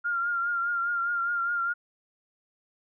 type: tone with vibrato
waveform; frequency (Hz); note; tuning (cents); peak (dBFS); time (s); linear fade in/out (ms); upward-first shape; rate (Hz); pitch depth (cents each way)
sine; 1396.9; F6; 0; -25; 0.04-1.74; 20; triangle; 4.9; 43
effects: none